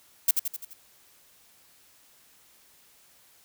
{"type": "noise with echo", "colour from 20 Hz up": "violet", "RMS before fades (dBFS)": -19, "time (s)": [0.28, 0.31], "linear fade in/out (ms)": 5, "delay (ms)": 85, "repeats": 5, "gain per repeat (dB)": -5, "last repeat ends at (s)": 0.735, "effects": ["white hiss -59 dBFS RMS until 3.44 s"]}